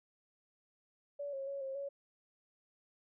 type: tone with pitch steps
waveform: sine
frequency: 572 / 543 / 556 / 536 / 559 Hz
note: D5 / C#5 / C#5 / C5 / C#5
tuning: -46 / -36 / +5 / +42 / +14 cents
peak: -38 dBFS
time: 1.19-1.89 s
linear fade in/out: 10 ms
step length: 140 ms
effects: none